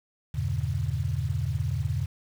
sine chord, E diminished seventh, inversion none, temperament just, 82.41 / 98.89 / 118.67 / 142.4 Hz, E2 / G2 / Bb2 / Db3, 0 / +16 / +31 / +47 cents, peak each -31 dBFS, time 0.34-2.06 s, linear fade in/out 10 ms, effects 8-bit

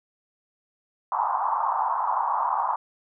pink band-pass noise, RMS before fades -25 dBFS, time 1.12-2.76 s, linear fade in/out 2 ms, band 820 to 1100 Hz, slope 48 dB/octave, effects none

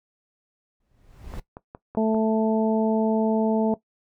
brown noise with exponential growth, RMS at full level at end -32 dBFS, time 0.8-1.4 s, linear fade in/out 5 ms, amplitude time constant 130 ms
clicks, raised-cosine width 1 ms, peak -24 dBFS, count 5, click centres 1.338 / 1.569 / 1.749 / 1.95 / 2.146 s
harmonic tone, 220 Hz, A3, in tune, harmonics 1 / 2 / 3 / 4, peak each -21 / -24 / -26 / -31 dBFS, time 1.97-3.74 s, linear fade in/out 2 ms
effects noise-tail reverb RT60 0.1 s tail -17 dB re dry

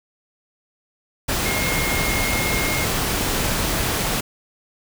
sine tone in noise, 2145 Hz, C7, 42 cents sharp, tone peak -25 dBFS, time 1.45-2.85 s, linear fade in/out 10 ms, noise pink, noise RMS -22 dBFS, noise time 1.28-4.21 s, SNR -6 dB, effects none

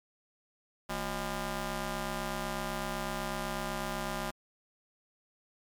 10% pulse ring-modulated tone, 196 Hz, G3, in tune, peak -22 dBFS, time 0.89-4.31 s, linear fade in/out 10 ms, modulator 426 Hz, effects MP3 96 kbps

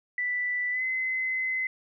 sine tone with pitch glide, 1977 to 2044 Hz, B6 to C7, +1 to -41 cents, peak -26 dBFS, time 0.18-1.67 s, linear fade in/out 2 ms, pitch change +58 cents, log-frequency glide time 0.71-0.83 s, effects none

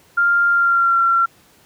sine tone with pitch glide, 1396.9 to 1364.2 Hz, F6 to F6, 0 to -41 cents, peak -12 dBFS, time 0.17-1.26 s, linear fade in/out 10 ms, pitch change -41 cents, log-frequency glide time 0.5-1.01 s, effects pink hiss -52 dBFS RMS until 1.65 s + high-pass 80 Hz 12 dB/octave

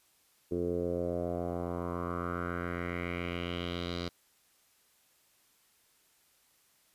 10% pulse tone with low-pass filter sweep, 87.2 Hz, F2, 2 cents flat, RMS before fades -35 dBFS, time 0.51-4.09 s, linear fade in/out 10 ms, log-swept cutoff 390 to 4400 Hz, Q 3.7, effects white hiss -68 dBFS RMS until 6.94 s + resampled to 32000 Hz

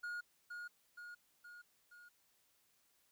triangle tone with echo, 1435 Hz, F6, 47 cents sharp, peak -39 dBFS, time 0.03-0.21 s, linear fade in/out 10 ms, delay 470 ms, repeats 4, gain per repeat -4 dB, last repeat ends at 2.09 s, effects white hiss -75 dBFS RMS until 3.11 s

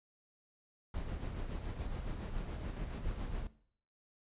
brown noise with tremolo, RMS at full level -38 dBFS, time 0.94-3.47 s, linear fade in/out 2 ms, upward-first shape sine, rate 7.1 Hz, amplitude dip 45%, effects noise-tail reverb RT60 0.6 s tail -18 dB re dry + resampled to 8000 Hz

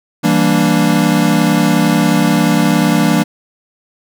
square chord, E half-diminished seventh, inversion none, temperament equal, 164.81 / 196 / 233.1 / 293.7 Hz, E3 / G3 / Bb3 / D4, 0 / 0 / 0 / 0 cents, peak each -16 dBFS, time 0.23-3.24 s, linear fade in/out 20 ms, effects none

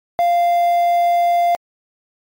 triangle tone with quantisation, 695 Hz, F5, 9 cents flat, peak -10 dBFS, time 0.19-1.55 s, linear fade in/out 0 ms, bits 6, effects MP3 64 kbps

